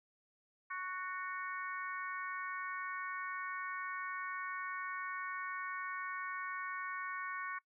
harmonic tone with a mistuned harmonic, 370 Hz, F#4, in tune, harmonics 3 / 4 / 5 / 6, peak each -42 / -44 / -46 / -48 dBFS, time 0.7-7.59 s, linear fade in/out 10 ms, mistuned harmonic 5, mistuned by -15 cents, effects noise-tail reverb RT60 0.1 s tail -22 dB re dry

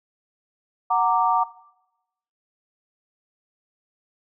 sine chord, Gb augmented, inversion none, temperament equal with one note detuned, 740 / 925.9 / 1174.7 Hz, Gb5 / Bb5 / D6, 0 / -12 / 0 cents, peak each -22 dBFS, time 0.9-1.44 s, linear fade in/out 10 ms, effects noise-tail reverb RT60 0.9 s tail -18 dB re dry

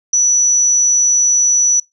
sine tone, 5920 Hz, F#8, in tune, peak -9 dBFS, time 0.13-1.8 s, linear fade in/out 5 ms, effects noise-tail reverb RT60 0.2 s tail -24 dB re dry

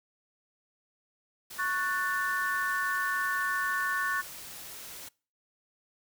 white noise, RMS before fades -44 dBFS, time 1.5-5.09 s, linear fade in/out 10 ms
sine chord, F# minor, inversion second, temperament just, 1110 / 1480 / 1776 Hz, C#6 / F#6 / A6, +2 / 0 / +16 cents, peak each -32 dBFS, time 1.58-4.22 s, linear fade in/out 20 ms
effects noise-tail reverb RT60 0.4 s tail -25 dB re dry

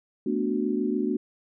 sine chord, B minor seventh, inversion third, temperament equal, 220 / 246.9 / 293.7 / 370 Hz, A3 / B3 / D4 / F#4, 0 / 0 / 0 / 0 cents, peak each -29 dBFS, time 0.26-1.17 s, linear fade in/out 5 ms, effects none

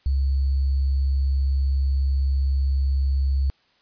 sine tone with sample-and-hold, 67.9 Hz, C#2, 35 cents flat, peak -18 dBFS, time 0.06-3.5 s, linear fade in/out 0 ms, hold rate 4410 Hz, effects white hiss -62 dBFS RMS until 3.81 s + resampled to 11025 Hz

